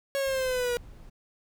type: linear sweep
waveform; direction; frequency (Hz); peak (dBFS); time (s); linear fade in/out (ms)
45% pulse; down; 554.4 to 478.1; -26; 0.15-0.77; 0
type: noise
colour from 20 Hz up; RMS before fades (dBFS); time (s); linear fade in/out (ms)
brown; -46; 0.26-1.1; 10
effects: none